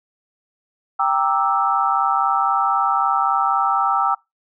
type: chord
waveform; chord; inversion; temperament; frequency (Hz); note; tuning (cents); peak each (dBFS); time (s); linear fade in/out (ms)
sine; E half-diminished seventh; first; equal with one note detuned; 787.6 / 932.3 / 1174.7 / 1318.5; G5 / Bb5 / D6 / E6; +8 / 0 / 0 / 0; -20 / -24 / -23 / -19; 0.99-4.15; 10
effects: noise-tail reverb RT60 0.2 s tail -24 dB re dry